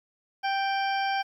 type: harmonic tone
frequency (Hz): 784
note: G5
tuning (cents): 0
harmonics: 1 / 2 / 3 / 4 / 6 / 7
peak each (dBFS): -26 / -32 / -36 / -38 / -42 / -43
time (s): 0.43-1.23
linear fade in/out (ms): 20
effects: 10-bit